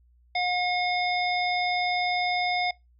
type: harmonic tone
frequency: 720 Hz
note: F#5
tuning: 47 cents flat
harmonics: 1 / 3 / 5 / 7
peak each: -26 / -28 / -34 / -35 dBFS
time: 0.35-2.71 s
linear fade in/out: 5 ms
effects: noise-tail reverb RT60 0.2 s tail -23 dB re dry + added 60 Hz sine -57 dBFS peak until 2.99 s